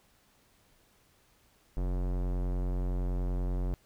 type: tone with low-pass filter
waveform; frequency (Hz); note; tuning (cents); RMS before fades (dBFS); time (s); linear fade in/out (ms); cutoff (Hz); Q
square; 45.28; F#1; -37; -31; 1.77-3.74; 0; 680; 0.72
effects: pink hiss -66 dBFS RMS until 3.85 s